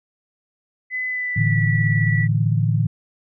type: tone with pitch glide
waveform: sine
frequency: 2014 to 1952.1 Hz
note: B6 to B6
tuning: +33 to -21 cents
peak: -22 dBFS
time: 0.9-2.28 s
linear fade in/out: 50 ms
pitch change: -54 cents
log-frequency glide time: 1.07-1.57 s
type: chord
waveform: sine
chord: A suspended fourth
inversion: none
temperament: equal with one note detuned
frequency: 111.6 / 146.83 / 164.81 Hz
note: A2 / D3 / E3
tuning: +25 / 0 / 0 cents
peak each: -18 / -21 / -23 dBFS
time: 1.36-2.87 s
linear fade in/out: 10 ms
effects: none